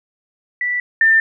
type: tone pair in turn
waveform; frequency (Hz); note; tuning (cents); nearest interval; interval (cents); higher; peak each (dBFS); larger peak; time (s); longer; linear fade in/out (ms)
sine; 1966 / 1793.4; B6 / A6; -8 / +33; major second; 159; first; -17 / -9; second; 0.61-0.8 / 1.01-1.2; neither; 2
effects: none